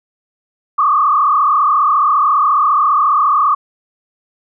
sine tone with frequency modulation, 1168 Hz, D6, 10 cents flat, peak -9 dBFS, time 0.78-3.55 s, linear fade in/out 10 ms, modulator 34.6 Hz, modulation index 2.2, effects none

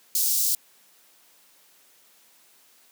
white high-pass noise, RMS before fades -23 dBFS, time 0.15-0.55 s, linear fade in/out 2 ms, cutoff 4600 Hz, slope 24 dB/octave, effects white hiss -58 dBFS RMS until 2.91 s + high-pass 200 Hz 12 dB/octave

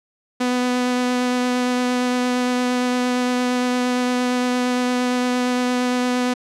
sawtooth tone with vibrato, 248.7 Hz, B3, 12 cents sharp, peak -14 dBFS, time 0.4-6.34 s, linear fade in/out 10 ms, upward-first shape triangle, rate 8.7 Hz, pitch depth 11 cents each way, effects low-pass 8000 Hz 12 dB/octave

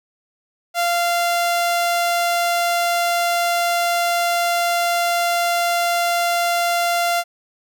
sawtooth tone, 692 Hz, F5, 16 cents flat, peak -13 dBFS, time 0.74-7.24 s, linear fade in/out 50 ms, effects none

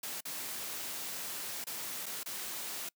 white noise with dropouts, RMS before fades -40 dBFS, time 0.03-2.89 s, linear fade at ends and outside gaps 5 ms, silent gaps 0.207-0.252 / 1.642-1.668 / 2.059-2.063 / 2.233-2.259 s, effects noise-tail reverb RT60 0.1 s tail -25 dB re dry + high-pass 150 Hz 12 dB/octave

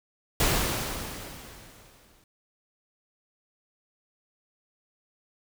pink noise with exponential decay, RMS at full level -22 dBFS, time 0.4-2.24 s, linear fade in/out 2 ms, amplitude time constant 400 ms, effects none

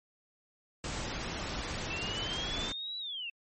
pink noise, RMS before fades -37 dBFS, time 0.84-2.72 s, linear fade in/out 2 ms
sine linear two-way sweep, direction up then down, 2637 to 3951 to 2637 Hz, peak -36 dBFS, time 1.9-3.3 s, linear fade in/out 5 ms, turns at 2.98 s
effects MP3 32 kbps

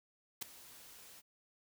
white noise with ADSR envelope, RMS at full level -36 dBFS, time 0.41-1.22 s, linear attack 15 ms, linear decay 3 ms, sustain -20 dB, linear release 32 ms, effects none

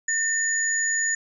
sine tone pair together, 1813 / 6857 Hz, A#6 / A8, -49 / -46 cents, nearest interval octave + major seventh, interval 2303 cents, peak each -24 dBFS, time 0.08-1.15 s, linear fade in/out 5 ms, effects none

